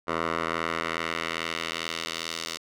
10% pulse tone with band-pass filter sweep, 82.41 Hz, E2, in tune, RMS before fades -31 dBFS, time 0.07-2.58 s, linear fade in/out 20 ms, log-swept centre 1100 to 4800 Hz, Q 1.1, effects none

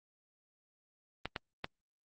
clicks, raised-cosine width 0.3 ms, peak -19 dBFS, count 3, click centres 1.256 / 1.362 / 1.644 s, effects Opus 24 kbps

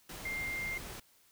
sine tone in noise, 2100 Hz, C7, 6 cents sharp, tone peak -35 dBFS, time 0.25-0.78 s, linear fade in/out 5 ms, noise pink, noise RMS -45 dBFS, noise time 0.09-1 s, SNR +7 dB, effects white hiss -66 dBFS RMS until 1.31 s

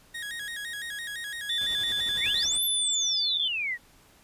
30% pulse tone with vibrato, 1762 Hz, A6, 2 cents sharp, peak -31 dBFS, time 0.14-2.45 s, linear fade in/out 10 ms, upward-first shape square, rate 5.9 Hz, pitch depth 100 cents each way
sine tone, 3508 Hz, A7, 6 cents flat, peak -26 dBFS, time 1.49-3.48 s, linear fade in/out 5 ms
pink noise with tremolo, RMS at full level -43 dBFS, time 1.61-2.58 s, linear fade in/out 0 ms, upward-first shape sine, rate 11 Hz, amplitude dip 60%
sine exponential two-way sweep, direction up then down, 1844 to 11840 to 1844 Hz, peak -27 dBFS, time 2.19-3.78 s, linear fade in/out 50 ms, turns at 2.64 s
effects pink hiss -58 dBFS RMS until 4.23 s + resampled to 32000 Hz

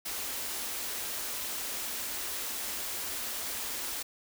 white band-stop noise, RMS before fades -36 dBFS, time 0.05-4.03 s, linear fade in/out 10 ms, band 100 to 200 Hz, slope 96 dB/octave, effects none

